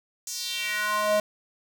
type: tone with high-pass filter sweep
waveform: square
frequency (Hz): 210.5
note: G#3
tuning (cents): +24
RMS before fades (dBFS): -27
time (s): 0.27-1.2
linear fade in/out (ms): 2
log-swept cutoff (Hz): 6800 to 520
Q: 2.9
effects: none